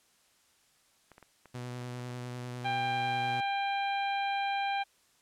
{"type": "clicks", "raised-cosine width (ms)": 0.5, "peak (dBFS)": -37, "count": 9, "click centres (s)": [1.117, 1.181, 1.227, 1.457, 1.816, 1.995, 2.107, 2.65, 3.006]}
{"type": "tone with vibrato", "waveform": "sawtooth", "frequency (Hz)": 123.47, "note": "B2", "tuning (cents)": 0, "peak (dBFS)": -34, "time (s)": [1.54, 3.41], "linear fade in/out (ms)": 10, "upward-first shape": "sine", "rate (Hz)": 10, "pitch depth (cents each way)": 16}
{"type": "harmonic tone", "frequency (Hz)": 795, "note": "G5", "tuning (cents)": 24, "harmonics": [1, 2, 3, 4, 5], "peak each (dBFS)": [-30, -39, -38, -43, -46], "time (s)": [2.64, 4.84], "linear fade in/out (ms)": 20}
{"effects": ["white hiss -67 dBFS RMS until 5.21 s", "low-pass 10000 Hz 12 dB/octave"]}